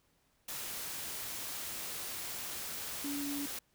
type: tone in noise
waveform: sine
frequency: 284.9 Hz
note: C#4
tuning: 48 cents sharp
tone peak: -36 dBFS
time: 3.04-3.46 s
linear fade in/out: 5 ms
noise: white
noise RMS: -41 dBFS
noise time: 0.48-3.59 s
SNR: +2 dB
effects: pink hiss -73 dBFS RMS until 3.74 s